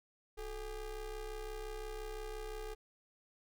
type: ring-modulated tone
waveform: square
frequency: 200.1 Hz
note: G3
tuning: 36 cents sharp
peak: -39 dBFS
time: 0.37-2.75 s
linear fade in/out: 20 ms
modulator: 233 Hz
effects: none